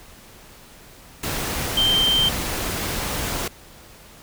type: tone in noise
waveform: sine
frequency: 3136 Hz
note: G7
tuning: in tune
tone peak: -16 dBFS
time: 1.77-2.29 s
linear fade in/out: 5 ms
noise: pink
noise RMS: -26 dBFS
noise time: 1.23-3.48 s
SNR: +7 dB
effects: pink hiss -46 dBFS RMS until 4.22 s